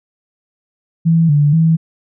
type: tone with pitch steps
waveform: sine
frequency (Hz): 164.8 / 146.3 / 162.4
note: E3 / D3 / E3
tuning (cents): 0 / -6 / -26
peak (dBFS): -8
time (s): 1.05-1.77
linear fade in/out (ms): 20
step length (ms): 240
effects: none